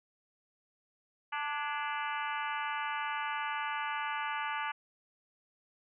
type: harmonic tone with a mistuned harmonic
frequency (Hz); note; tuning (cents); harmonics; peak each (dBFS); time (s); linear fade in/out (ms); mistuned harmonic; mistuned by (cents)
293.7; D4; 0; 3 / 4 / 5 / 6 / 7 / 8 / 9 / 10; -37 / -39 / -41 / -43 / -44 / -45 / -46 / -47; 1.32-4.72; 10; 6; -68
effects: none